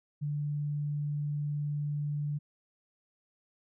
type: tone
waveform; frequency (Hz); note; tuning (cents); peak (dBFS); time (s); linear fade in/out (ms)
sine; 146.83; D3; 0; -30; 0.21-2.39; 20
effects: none